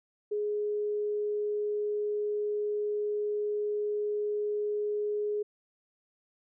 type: tone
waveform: sine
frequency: 417.5 Hz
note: G#4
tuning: 9 cents sharp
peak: -28 dBFS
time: 0.31-5.43 s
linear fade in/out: 10 ms
effects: none